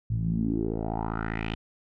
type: tone with low-pass filter sweep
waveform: 10% pulse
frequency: 55 Hz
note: A1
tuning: in tune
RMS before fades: -29 dBFS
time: 0.1-1.55 s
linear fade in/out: 5 ms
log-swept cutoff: 110 to 3200 Hz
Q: 4.3
effects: none